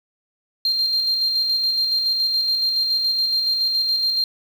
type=tone with tremolo; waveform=sine; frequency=4186 Hz; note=C8; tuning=in tune; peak=-15 dBFS; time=0.65-4.24 s; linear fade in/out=2 ms; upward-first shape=square; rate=7.1 Hz; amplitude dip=35%; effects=tanh soft clip ceiling -13 dBFS + 7-bit